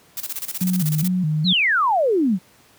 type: noise with tremolo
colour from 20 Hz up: blue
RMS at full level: -27 dBFS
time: 0.17-1.08 s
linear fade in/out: 2 ms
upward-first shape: square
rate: 16 Hz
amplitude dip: 80%
type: tone with vibrato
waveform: sine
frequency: 167.7 Hz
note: E3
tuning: 30 cents sharp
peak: -17 dBFS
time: 0.61-1.53 s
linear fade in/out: 5 ms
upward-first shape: square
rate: 2.4 Hz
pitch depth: 150 cents each way
type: exponential sweep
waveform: sine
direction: down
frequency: 4435 to 169 Hz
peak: -15 dBFS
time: 1.44-2.39 s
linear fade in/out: 50 ms
effects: pink hiss -53 dBFS RMS until 2.78 s + high-pass 100 Hz 12 dB/octave